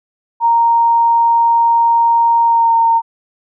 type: tone with pitch glide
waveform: sine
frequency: 930 to 917.7 Hz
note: A#5 to A#5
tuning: -4 to -27 cents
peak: -8 dBFS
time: 0.4-3.02 s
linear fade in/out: 50 ms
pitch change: -23 cents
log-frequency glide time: 2.44-2.75 s
effects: none